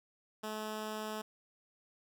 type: tone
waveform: 10% pulse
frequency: 215.4 Hz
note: A3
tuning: 37 cents flat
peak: -30 dBFS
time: 0.43-1.22 s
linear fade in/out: 10 ms
effects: none